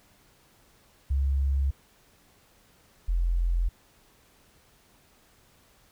sine tone pair in turn, 68.5 / 43.15 Hz, C#2 / F1, -20 / -20 cents, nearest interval minor sixth, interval 800 cents, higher first, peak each -22 dBFS, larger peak neither, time 1.1-1.71 / 3.08-3.69 s, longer neither, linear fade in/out 10 ms, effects pink hiss -61 dBFS RMS until 5.91 s

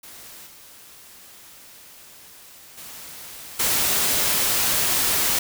white noise with level steps, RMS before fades -42 / -46 / -39 / -21 dBFS, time 0.03-5.39 s, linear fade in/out 5 ms, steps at 0.46 / 2.77 / 3.59 s, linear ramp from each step 10 ms, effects none

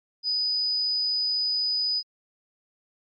sine tone, 4978 Hz, D#8, in tune, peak -23 dBFS, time 0.23-2.03 s, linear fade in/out 50 ms, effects Opus 48 kbps

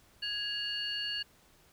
sine tone cluster, 1662 / 2840 / 4436 Hz, G#6 / F7 / C#8, +1 / +28 / 0 cents, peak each -40 / -35 / -37 dBFS, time 0.22-1.23 s, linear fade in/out 10 ms, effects tanh soft clip ceiling -24 dBFS + pink hiss -63 dBFS RMS until 1.72 s

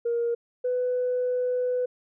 sine tone pair in turn, 470.6 / 498.6 Hz, A#4 / B4, +16 / +16 cents, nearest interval minor second, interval 100 cents, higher second, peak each -22 dBFS, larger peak neither, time 0.05-0.35 / 0.64-1.86 s, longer second, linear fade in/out 10 ms, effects tanh soft clip ceiling -19 dBFS

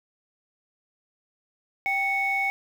sine tone pair together, 783.8 / 2217 Hz, G5 / C#7, 0 / 0 cents, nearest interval octave + tritone, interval 1800 cents, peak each -27 / -23 dBFS, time 1.86-2.5 s, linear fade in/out 0 ms, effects tanh soft clip ceiling -16 dBFS + 8-bit

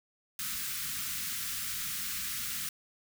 white band-stop noise, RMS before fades -36 dBFS, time 0.39-2.69 s, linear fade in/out 2 ms, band 250 to 1200 Hz, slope 48 dB/octave, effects none

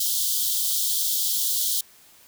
white high-pass noise, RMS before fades -24 dBFS, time 0-1.81 s, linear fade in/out 5 ms, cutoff 3100 Hz, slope 96 dB/octave, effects white hiss -53 dBFS RMS until 2.27 s

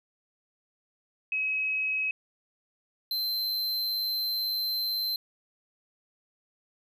sine / square tone pair in turn, 2553 / 4101 Hz, D#7 / C8, +44 / -36 cents, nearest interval minor sixth, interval 820 cents, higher second, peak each -26 / -28 dBFS, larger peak first, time 1.32-2.11 / 3.11-5.16 s, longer second, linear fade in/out 2 ms, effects none

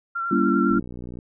sine tone with vibrato, 1365 Hz, F6, 40 cents flat, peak -24 dBFS, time 0.15-0.79 s, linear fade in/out 10 ms, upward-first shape sine, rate 10 Hz, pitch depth 29 cents each way
sine chord, G diminished seventh, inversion none, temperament just, 196 / 235.2 / 282.2 / 338.7 Hz, G3 / Bb3 / Db4 / Fb4, 0 / +16 / +31 / +47 cents, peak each -23 dBFS, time 0.31-0.8 s, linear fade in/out 5 ms
click train, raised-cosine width 3 ms, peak -24 dBFS, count 30, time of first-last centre 0.71-1.189 s, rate 60.6 Hz
effects none

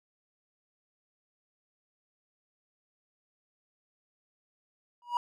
triangle tone with exponential growth, 963 Hz, B5, 44 cents flat, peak -20 dBFS, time 5.02-5.17 s, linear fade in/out 1 ms, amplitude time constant 32 ms, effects none

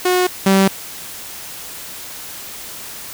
sawtooth tone pair in turn, 363.4 / 193.4 Hz, F#4 / G3, -31 / -23 cents, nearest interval major seventh, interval 1092 cents, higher first, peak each -9 / -6 dBFS, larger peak second, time 0.05-0.27 / 0.46-0.68 s, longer neither, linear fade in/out 5 ms, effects white hiss -32 dBFS RMS until 3.13 s

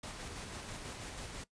pink noise with tremolo, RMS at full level -44 dBFS, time 0.03-1.44 s, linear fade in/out 5 ms, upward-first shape square, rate 6.1 Hz, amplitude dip 25%, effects noise-tail reverb RT60 0.1 s tail -18 dB re dry + resampled to 22050 Hz

